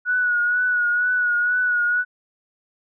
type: tone with vibrato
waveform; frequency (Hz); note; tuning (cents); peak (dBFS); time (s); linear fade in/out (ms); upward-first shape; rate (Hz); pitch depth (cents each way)
sine; 1463; F#6; -20; -17; 0.05-2.05; 50; triangle; 2.1; 41
effects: none